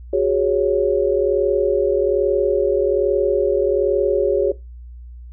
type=chord; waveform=sine; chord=F# suspended second; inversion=none; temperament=equal with one note detuned; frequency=370 / 411.2 / 554.4 Hz; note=F#4 / G#4 / C#5; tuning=0 / -17 / 0 cents; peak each=-19 dBFS; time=0.13-4.52 s; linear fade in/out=5 ms; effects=noise-tail reverb RT60 0.2 s tail -19 dB re dry + added 60 Hz sine -34 dBFS peak until 5.32 s